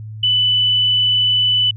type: tone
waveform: sine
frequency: 2989 Hz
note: F#7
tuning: 17 cents sharp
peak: -12 dBFS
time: 0.23-1.71 s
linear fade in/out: 5 ms
effects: added 108 Hz sine -28 dBFS peak until 1.76 s